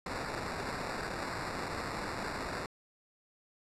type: noise with sample-and-hold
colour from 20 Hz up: white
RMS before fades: -38 dBFS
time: 0.06-2.66 s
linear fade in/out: 2 ms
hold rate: 3150 Hz
effects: low-pass 8000 Hz 12 dB/octave